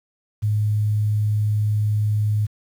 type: tone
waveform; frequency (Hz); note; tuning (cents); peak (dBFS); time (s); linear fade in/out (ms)
sine; 105.7; G#2; +31; -17; 0.42-2.47; 20
effects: 8-bit